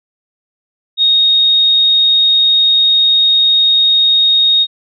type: tone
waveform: sine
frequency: 3729 Hz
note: A#7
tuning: in tune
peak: -7 dBFS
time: 0.97-4.67 s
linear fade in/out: 50 ms
effects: none